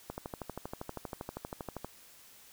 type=click train; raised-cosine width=1 ms; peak=-24 dBFS; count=23; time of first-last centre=0.1-1.846 s; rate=12.6 Hz; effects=white hiss -57 dBFS RMS until 2.52 s